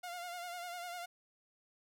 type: tone with vibrato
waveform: sawtooth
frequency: 705 Hz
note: F5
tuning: 16 cents sharp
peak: -38 dBFS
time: 0.03-1.06 s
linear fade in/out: 10 ms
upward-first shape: sine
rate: 10 Hz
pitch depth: 48 cents each way
effects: none